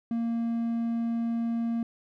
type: tone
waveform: triangle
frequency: 231.6 Hz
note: A#3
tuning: 11 cents flat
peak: -24 dBFS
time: 0.11-1.83 s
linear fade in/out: 2 ms
effects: none